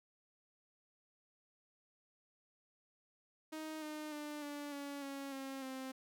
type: tone with pitch steps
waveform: sawtooth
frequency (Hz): 312.7 / 305 / 297.5 / 290.2 / 283.1 / 276.2 / 269.4 / 262.8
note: D#4 / D#4 / D4 / D4 / C#4 / C#4 / C#4 / C4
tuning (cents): +9 / -34 / +22 / -21 / +37 / -6 / -49 / +8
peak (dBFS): -39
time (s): 3.52-5.92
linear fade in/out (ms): 10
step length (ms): 300
effects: none